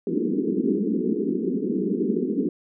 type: band-pass noise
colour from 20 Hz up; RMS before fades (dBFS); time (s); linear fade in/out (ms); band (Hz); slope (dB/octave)
pink; -24; 0.07-2.49; 2; 180 to 440; 96
effects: none